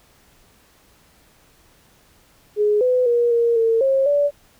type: tone with pitch steps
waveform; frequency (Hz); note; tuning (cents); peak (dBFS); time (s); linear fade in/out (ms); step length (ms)
sine; 418.2 / 503 / 476.1 / 468.2 / 453.8 / 538 / 577; G#4 / B4 / A#4 / A#4 / A#4 / C5 / D5; +12 / +32 / +37 / +8 / -47 / +48 / -31; -14; 2.56-4.31; 50; 250
effects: pink hiss -55 dBFS RMS until 4.59 s